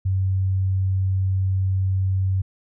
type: tone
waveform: sine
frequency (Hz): 95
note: F#2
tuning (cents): +46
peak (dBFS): -18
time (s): 0.05-2.42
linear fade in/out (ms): 10
effects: none